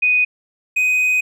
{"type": "tone pair in turn", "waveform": ["sine", "triangle"], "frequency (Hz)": [2489, 2503], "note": ["D#7", "D#7"], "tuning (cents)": [0, 10], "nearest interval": "unison", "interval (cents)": 10, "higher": "second", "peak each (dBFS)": -12, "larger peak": "neither", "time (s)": [[0.02, 0.25], [0.76, 1.21]], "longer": "second", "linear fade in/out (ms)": 10, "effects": []}